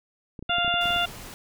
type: clicks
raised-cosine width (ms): 3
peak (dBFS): -25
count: 10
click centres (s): 0.392 / 0.426 / 0.495 / 0.584 / 0.647 / 0.679 / 0.741 / 0.857 / 0.906 / 0.962
type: harmonic tone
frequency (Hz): 698.5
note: F5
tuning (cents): 0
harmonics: 1 / 2 / 3 / 4 / 5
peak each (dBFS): -27 / -27 / -38 / -26 / -29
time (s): 0.49-1.06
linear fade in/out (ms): 10
type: noise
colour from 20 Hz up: pink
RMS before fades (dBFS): -41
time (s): 0.81-1.34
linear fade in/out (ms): 0
effects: none